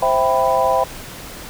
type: chord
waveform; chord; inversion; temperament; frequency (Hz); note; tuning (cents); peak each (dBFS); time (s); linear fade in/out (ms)
sine; C major seventh; none; equal with one note detuned; 523.3 / 659.3 / 784 / 992.9; C5 / E5 / G5 / B5; 0 / 0 / 0 / +9; -19; 0.02-0.84; 5
effects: pink hiss -34 dBFS RMS until 1.49 s